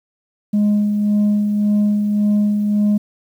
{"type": "tone with tremolo", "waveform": "sine", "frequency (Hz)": 207.7, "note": "G#3", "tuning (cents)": 0, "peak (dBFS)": -9, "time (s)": [0.53, 2.98], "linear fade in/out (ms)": 10, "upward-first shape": "sine", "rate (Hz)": 1.8, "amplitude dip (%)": 45, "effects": ["tanh soft clip ceiling -11 dBFS", "8-bit"]}